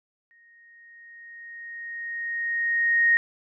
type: tone with exponential growth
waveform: sine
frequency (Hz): 1864.7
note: A#6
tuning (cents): 0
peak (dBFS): -15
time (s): 0.31-3.17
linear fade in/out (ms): 0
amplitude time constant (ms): 620
effects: none